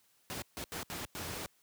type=noise bursts at uneven times; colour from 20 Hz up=pink; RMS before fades=-40 dBFS; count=5; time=0.3-0.42 / 0.57-0.64 / 0.72-0.83 / 0.9-1.05 / 1.15-1.46 s; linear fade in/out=0 ms; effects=white hiss -70 dBFS RMS until 1.62 s + high-pass 80 Hz 12 dB/octave